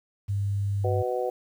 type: tone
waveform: sine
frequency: 100 Hz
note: G2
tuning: 35 cents sharp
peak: -24 dBFS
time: 0.28-1.03 s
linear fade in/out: 20 ms
type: harmonic tone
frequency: 124.3 Hz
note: B2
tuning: 12 cents sharp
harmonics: 3 / 4 / 5 / 6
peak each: -31 / -28 / -34 / -32 dBFS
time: 0.84-1.3 s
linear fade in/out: 5 ms
effects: 9-bit